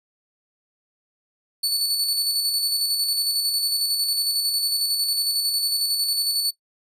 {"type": "tone with tremolo", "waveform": "sawtooth", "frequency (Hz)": 4465, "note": "C#8", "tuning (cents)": 12, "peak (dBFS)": -16, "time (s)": [1.63, 6.51], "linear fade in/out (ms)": 10, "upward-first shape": "square", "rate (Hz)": 11, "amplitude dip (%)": 35, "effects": ["noise-tail reverb RT60 0.1 s tail -18 dB re dry", "resampled to 32000 Hz"]}